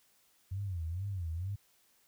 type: tone with vibrato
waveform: sine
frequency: 90.1 Hz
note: F#2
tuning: 45 cents flat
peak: -34 dBFS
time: 0.51-1.56 s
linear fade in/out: 10 ms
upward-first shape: sine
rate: 2.2 Hz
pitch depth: 200 cents each way
effects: white hiss -69 dBFS RMS until 2.07 s